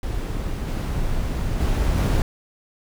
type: noise with level steps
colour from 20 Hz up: brown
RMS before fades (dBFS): -26 / -24 / -20 / -18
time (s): 0.03-2.22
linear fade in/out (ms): 2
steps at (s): 0.67 / 1.59 / 1.96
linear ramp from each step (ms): 20
effects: none